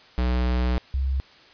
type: tone pair in turn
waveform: square / sine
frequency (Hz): 61.74 / 66.84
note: B1 / C2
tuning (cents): 0 / +38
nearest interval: minor second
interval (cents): 138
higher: second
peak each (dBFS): -21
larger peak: neither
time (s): 0.18-0.78 / 0.94-1.2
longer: first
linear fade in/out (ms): 0
effects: white hiss -51 dBFS RMS until 1.53 s + resampled to 11025 Hz